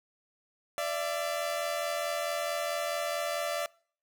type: tone pair together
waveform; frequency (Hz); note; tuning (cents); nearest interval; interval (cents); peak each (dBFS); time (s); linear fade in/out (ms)
sawtooth; 587.3 / 671.9; D5 / E5; 0 / +33; major second; 233; -29 / -30; 0.78-3.66; 0
effects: noise-tail reverb RT60 0.5 s tail -25 dB re dry